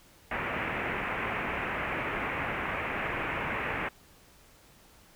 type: low-pass noise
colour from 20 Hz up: white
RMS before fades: -33 dBFS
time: 0.31-3.89 s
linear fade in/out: 5 ms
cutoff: 2500 Hz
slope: 48 dB/octave
effects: pink hiss -58 dBFS RMS until 5.15 s